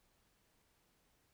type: silence
effects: pink hiss -75 dBFS RMS until 1.33 s